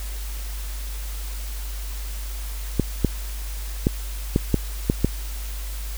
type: clicks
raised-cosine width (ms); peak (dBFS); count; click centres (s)
3; -4; 7; 2.797 / 3.047 / 3.869 / 4.361 / 4.543 / 4.899 / 5.046
effects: added 50 Hz sine -28 dBFS peak until 5.97 s + white hiss -39 dBFS RMS until 5.97 s